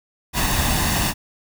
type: noise with comb filter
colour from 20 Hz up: pink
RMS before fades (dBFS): -20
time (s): 0.33-1.14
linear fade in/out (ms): 50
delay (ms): 1.1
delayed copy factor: +0.55
effects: none